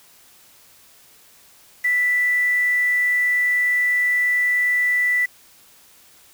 sine tone with quantisation, 1975.5 Hz, B6, in tune, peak -16 dBFS, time 1.84-5.26 s, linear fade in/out 10 ms, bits 6, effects white hiss -51 dBFS RMS until 6.33 s

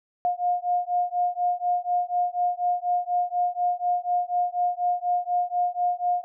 sine beating tone pair, 710 / 714.1 Hz, F5 / F5, +28 / +38 cents, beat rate 4.1 Hz, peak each -25 dBFS, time 0.25-6.24 s, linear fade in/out 0 ms, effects none

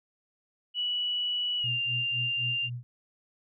sine tone with pitch glide, 2944 to 2790 Hz, F#7 to F7, -9 to -2 cents, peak -27 dBFS, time 0.74-2.7 s, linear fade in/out 50 ms, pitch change -93 cents, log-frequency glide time 1.59-1.71 s
sine tone with tremolo, 121.8 Hz, B2, 24 cents flat, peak -32 dBFS, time 1.64-2.83 s, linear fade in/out 0 ms, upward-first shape sine, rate 3.9 Hz, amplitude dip 100%
effects none

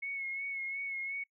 sine tone with vibrato, 2190 Hz, C#7, 22 cents flat, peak -35 dBFS, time 0.02-1.24 s, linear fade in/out 10 ms, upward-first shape sine, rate 2.8 Hz, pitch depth 33 cents each way, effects noise-tail reverb RT60 0.1 s tail -25 dB re dry

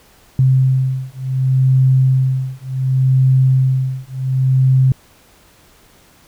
sine beating tone pair, 130.81 / 131.49 Hz, C3 / C3, 0 / +9 cents, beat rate 0.68 Hz, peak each -14 dBFS, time 0.39-4.92 s, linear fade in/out 2 ms, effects pink hiss -49 dBFS RMS until 6.27 s

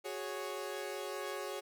sawtooth chord, F# suspended second, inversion none, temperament equal, 370 / 415.3 / 554.4 Hz, F#4 / G#4 / C#5, 0 / 0 / 0 cents, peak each -40 / -39 / -39 dBFS, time 0.04-1.61 s, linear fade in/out 20 ms, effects none

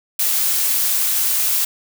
blue noise, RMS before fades -18 dBFS, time 0.19-1.65 s, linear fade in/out 5 ms, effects none

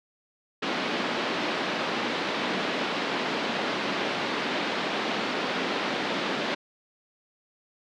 pink band-pass noise, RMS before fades -29 dBFS, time 0.62-6.55 s, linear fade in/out 10 ms, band 210 to 4100 Hz, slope 24 dB/octave, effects none

